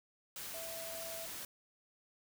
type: tone in noise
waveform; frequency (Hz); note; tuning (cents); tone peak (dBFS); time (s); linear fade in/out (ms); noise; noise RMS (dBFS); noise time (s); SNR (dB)
sine; 659.3; E5; 0; -46; 0.54-1.26; 2; white; -45; 0.36-1.45; -4
effects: none